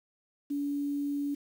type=tone with quantisation; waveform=sine; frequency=285.7 Hz; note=D4; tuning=48 cents flat; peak=-29 dBFS; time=0.5-1.35 s; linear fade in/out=10 ms; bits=9; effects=none